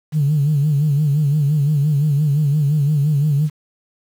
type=tone with vibrato; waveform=sine; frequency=146.83 Hz; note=D3; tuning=in tune; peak=-12 dBFS; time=0.12-3.5 s; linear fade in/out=50 ms; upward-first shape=sine; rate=5.8 Hz; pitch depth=95 cents each way; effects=tanh soft clip ceiling -9 dBFS + 7-bit

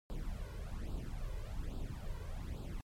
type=noise with flanger; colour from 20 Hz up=brown; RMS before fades=-41 dBFS; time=0.1-2.81 s; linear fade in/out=0 ms; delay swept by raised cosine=0.24 to 2.04 ms; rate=1.2 Hz; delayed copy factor=+0.8; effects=MP3 64 kbps

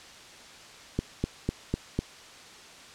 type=click train; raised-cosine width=3 ms; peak=-13 dBFS; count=5; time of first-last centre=0.99-1.99 s; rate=4 Hz; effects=white hiss -48 dBFS RMS until 2.94 s + low-pass 6000 Hz 12 dB/octave

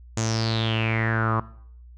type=tone with low-pass filter sweep; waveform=sawtooth; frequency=112.3 Hz; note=A2; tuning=36 cents sharp; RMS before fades=-24 dBFS; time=0.17-1.4 s; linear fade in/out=5 ms; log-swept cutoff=7000 to 1100 Hz; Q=7.5; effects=noise-tail reverb RT60 0.6 s tail -18 dB re dry + added 60 Hz sine -43 dBFS peak until 1.97 s

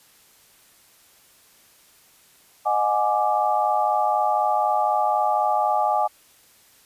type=tone cluster; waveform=sine; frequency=618 / 732 / 836 / 1175 Hz; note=D#5 / F#5 / G#5 / D6; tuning=-12 / -19 / +11 / +1 cents; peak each=-26 / -24 / -21 / -26 dBFS; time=2.65-6.08 s; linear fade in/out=20 ms; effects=white hiss -55 dBFS RMS until 6.85 s + resampled to 32000 Hz

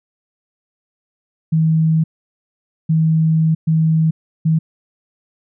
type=tone bursts at uneven times; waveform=sine; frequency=159.9 Hz; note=D#3; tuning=48 cents sharp; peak=-11 dBFS; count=4; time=1.52-2.04 / 2.89-3.55 / 3.67-4.11 / 4.45-4.59 s; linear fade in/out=10 ms; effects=none

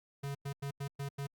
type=tone bursts at uneven times; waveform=square; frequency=140 Hz; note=C#3; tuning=18 cents sharp; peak=-37 dBFS; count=6; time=0.23-0.35 / 0.45-0.53 / 0.62-0.71 / 0.8-0.88 / 0.99-1.09 / 1.18-1.27 s; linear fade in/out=10 ms; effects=Opus 48 kbps

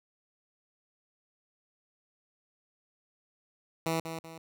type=tone with echo; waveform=10% pulse; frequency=163.1 Hz; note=E3; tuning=18 cents flat; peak=-20 dBFS; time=3.86-4 s; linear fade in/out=2 ms; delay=190 ms; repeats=2; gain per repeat=-8 dB; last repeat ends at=4.38 s; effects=none

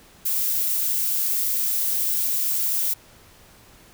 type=noise; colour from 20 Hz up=violet; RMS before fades=-23 dBFS; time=0.25-2.94 s; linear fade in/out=10 ms; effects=pink hiss -51 dBFS RMS until 3.93 s

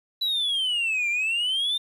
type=exponential two-way sweep; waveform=sine; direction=down then up; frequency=3980 to 2349 to 3635 Hz; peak=-20 dBFS; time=0.21-1.78 s; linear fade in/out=10 ms; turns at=1.09 s; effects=tanh soft clip ceiling -21 dBFS + 9-bit

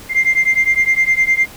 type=beating tone pair; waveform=sine; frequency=2093 / 2102.8 Hz; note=C7 / C7; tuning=0 / +8 cents; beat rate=9.8 Hz; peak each=-13 dBFS; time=0.09-1.47 s; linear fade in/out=50 ms; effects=tanh soft clip ceiling -6 dBFS + pink hiss -37 dBFS RMS until 1.56 s

